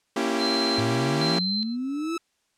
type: chord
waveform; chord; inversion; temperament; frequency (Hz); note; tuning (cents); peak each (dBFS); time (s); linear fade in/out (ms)
sawtooth; A# diminished seventh; none; equal with one note detuned; 233.1 / 277.2 / 335 / 392; A#3 / C#4 / E4 / G4; 0 / 0 / +28 / 0; -25; 0.16-1.39; 5
type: tone with tremolo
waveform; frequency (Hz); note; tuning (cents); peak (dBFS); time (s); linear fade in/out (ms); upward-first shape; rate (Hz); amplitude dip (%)
sine; 4100; C8; -36; -25; 0.38-1.77; 50; square; 1.2; 80
type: exponential sweep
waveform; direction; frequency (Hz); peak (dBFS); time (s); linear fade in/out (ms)
sine; up; 107 to 345.3; -26; 0.78-2.17; 5
type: tone with exponential growth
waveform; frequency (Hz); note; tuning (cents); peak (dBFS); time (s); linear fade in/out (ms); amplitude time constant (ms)
sawtooth; 1306; E6; -17; -26; 1.62-2.18; 5; 120
effects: white hiss -71 dBFS RMS until 2.57 s + low-pass 8000 Hz 12 dB/octave